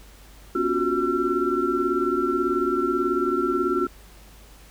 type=tone cluster; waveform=sine; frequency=244.9 / 279.2 / 355.8 / 374.1 / 1352 Hz; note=B3 / C#4 / F4 / F#4 / E6; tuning=-14 / +13 / +32 / +19 / +43 cents; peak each=-32 / -28 / -24 / -27 / -26 dBFS; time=0.55-3.87 s; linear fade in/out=5 ms; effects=added 50 Hz sine -47 dBFS peak until 4.7 s + pink hiss -51 dBFS RMS until 4.7 s